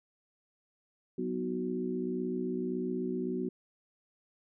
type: harmonic tone with a mistuned harmonic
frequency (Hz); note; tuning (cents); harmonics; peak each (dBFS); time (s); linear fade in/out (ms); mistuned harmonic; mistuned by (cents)
61.7; B1; -1; 3 / 4 / 5 / 6; -38 / -35 / -42 / -35; 1.18-3.49; 5; 5; +32
effects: none